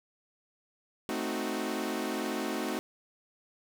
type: chord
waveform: sawtooth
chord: A diminished seventh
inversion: none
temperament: equal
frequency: 220 / 261.6 / 311.1 / 370 Hz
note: A3 / C4 / Eb4 / Gb4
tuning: 0 / 0 / 0 / 0 cents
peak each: -33 dBFS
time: 1.09-2.79 s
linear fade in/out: 0 ms
effects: none